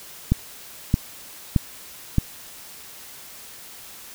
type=click train; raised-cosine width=5 ms; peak=-4 dBFS; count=4; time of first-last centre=0.32-2.183 s; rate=1.61 Hz; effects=white hiss -42 dBFS RMS until 4.14 s